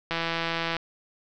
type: click train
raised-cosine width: 0.3 ms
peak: -12 dBFS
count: 110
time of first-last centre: 0.11-0.767 s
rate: 166 Hz
effects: resampled to 16000 Hz + 8-bit